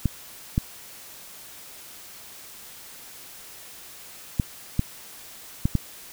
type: clicks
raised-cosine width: 5 ms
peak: -8 dBFS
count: 6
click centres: 0.057 / 0.579 / 4.398 / 4.794 / 5.655 / 5.753 s
effects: white hiss -44 dBFS RMS until 6.12 s